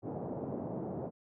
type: band-pass noise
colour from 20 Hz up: pink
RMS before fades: -39 dBFS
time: 0.02-1.11 s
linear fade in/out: 50 ms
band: 120 to 730 Hz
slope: 24 dB/octave
effects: none